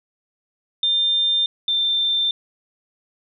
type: tone pair in turn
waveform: sine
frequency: 3600 / 3575 Hz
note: A7 / A7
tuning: +39 / +27 cents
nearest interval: unison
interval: 12 cents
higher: first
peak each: -16 / -17 dBFS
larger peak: first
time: 0.83-1.46 / 1.68-2.31 s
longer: neither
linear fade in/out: 2 ms
effects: none

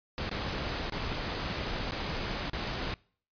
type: noise with dropouts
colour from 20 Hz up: pink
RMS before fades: -34 dBFS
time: 0.18-2.94 s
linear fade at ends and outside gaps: 0 ms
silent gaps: 0.294-0.313 / 0.898-0.922 / 1.91-1.92 / 2.498-2.533 s
effects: noise-tail reverb RT60 0.5 s tail -25 dB re dry + resampled to 11025 Hz

